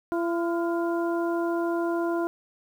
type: harmonic tone with a mistuned harmonic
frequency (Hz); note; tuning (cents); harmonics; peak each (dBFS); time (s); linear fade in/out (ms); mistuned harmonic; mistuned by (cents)
339.2; E4; +50; 1 / 2 / 3 / 4; -25 / -31 / -35 / -37; 0.12-2.27; 0; 4; +58
effects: 9-bit

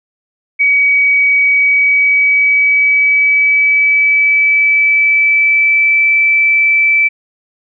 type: tone with pitch glide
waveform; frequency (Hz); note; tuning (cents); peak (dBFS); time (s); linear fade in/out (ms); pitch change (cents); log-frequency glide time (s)
sine; 2266 to 2319; C#7 to D7; +37 to -22; -7; 0.59-7.09; 20; +41; 1.46-6.1
effects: none

